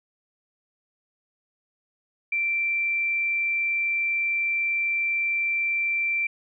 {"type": "tone", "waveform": "sine", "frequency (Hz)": 2349, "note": "D7", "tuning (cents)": 0, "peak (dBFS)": -22, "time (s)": [2.32, 6.27], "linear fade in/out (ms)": 5, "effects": []}